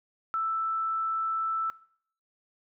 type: tone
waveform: sine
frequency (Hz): 1322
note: E6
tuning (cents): +5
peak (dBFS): -26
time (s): 0.34-1.7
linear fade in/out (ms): 0
effects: noise-tail reverb RT60 0.6 s tail -21 dB re dry